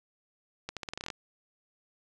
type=accelerating click train; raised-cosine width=0.2 ms; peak=-19 dBFS; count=11; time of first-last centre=0.69-1.102 s; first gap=77 ms; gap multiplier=0.85; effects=resampled to 22050 Hz